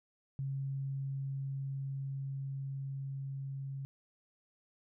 sine tone with level ramp, 136.5 Hz, C#3, 26 cents flat, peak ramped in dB -34 to -38 dBFS, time 0.39-3.85 s, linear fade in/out 0 ms, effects none

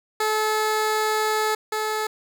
15% pulse tone pair in turn, 431.6 / 431.6 Hz, A4 / A4, -33 / -33 cents, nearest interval unison, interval 0 cents, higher neither, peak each -14 / -17 dBFS, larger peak first, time 0.2-1.55 / 1.72-2.07 s, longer first, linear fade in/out 5 ms, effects none

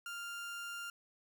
30% pulse tone, 1396.9 Hz, F6, in tune, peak -39 dBFS, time 0.06-0.9 s, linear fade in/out 2 ms, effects none

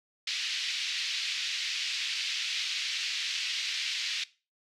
pink band-pass noise, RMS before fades -33 dBFS, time 0.27-4.24 s, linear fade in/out 5 ms, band 2400 to 5100 Hz, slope 24 dB/octave, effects noise-tail reverb RT60 0.3 s tail -18 dB re dry

